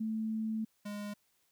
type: tone pair in turn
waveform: sine / square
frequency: 220 / 206.1 Hz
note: A3 / G#3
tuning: 0 / -13 cents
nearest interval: minor second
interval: 113 cents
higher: first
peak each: -32 / -39 dBFS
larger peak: first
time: 0-0.65 / 0.85-1.14 s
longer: first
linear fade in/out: 10 ms
effects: white hiss -74 dBFS RMS until 1.51 s